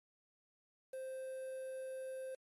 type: tone with quantisation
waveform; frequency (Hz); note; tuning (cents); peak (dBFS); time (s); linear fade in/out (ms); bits
triangle; 523.3; C5; 0; -40; 0.93-2.35; 5; 10
effects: MP3 64 kbps